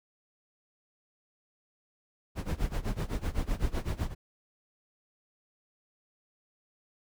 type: noise with tremolo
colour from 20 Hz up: brown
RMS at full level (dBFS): -28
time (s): 2.35-4.15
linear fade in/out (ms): 50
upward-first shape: sine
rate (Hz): 7.9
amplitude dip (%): 90
effects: none